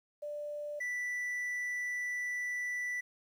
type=tone pair in turn; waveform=sine / triangle; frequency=590 / 1971.9 Hz; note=D5 / B6; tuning=+8 / -3 cents; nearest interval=octave + major sixth; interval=2089 cents; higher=second; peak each=-37 / -32 dBFS; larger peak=second; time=0.22-0.8 / 0.8-3.01 s; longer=second; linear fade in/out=10 ms; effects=11-bit